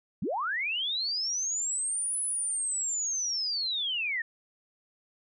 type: linear two-way sweep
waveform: sine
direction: up then down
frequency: 130.5 to 10230 to 1780 Hz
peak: -28 dBFS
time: 0.22-4.22 s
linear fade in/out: 5 ms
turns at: 2.21 s
effects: none